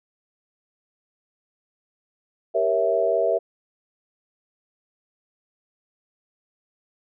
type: chord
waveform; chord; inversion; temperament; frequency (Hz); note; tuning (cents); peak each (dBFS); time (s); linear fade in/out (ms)
sine; G diminished seventh; none; equal with one note detuned; 392 / 469.9 / 554.4 / 659.3; G4 / Bb4 / Db5 / Fb5; 0 / +14 / 0 / 0; -27 / -24 / -26 / -21; 2.54-3.39; 20
effects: none